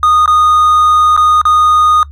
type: tone with dropouts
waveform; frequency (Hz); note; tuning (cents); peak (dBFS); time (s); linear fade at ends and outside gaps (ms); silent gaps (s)
triangle; 1234; D#6; -15; -4; 0.03-2.03; 1; 0.259-0.277 / 1.165-1.175 / 1.415-1.453
effects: noise-tail reverb RT60 0.1 s tail -20 dB re dry + added 72 Hz sine -28 dBFS peak until 2.11 s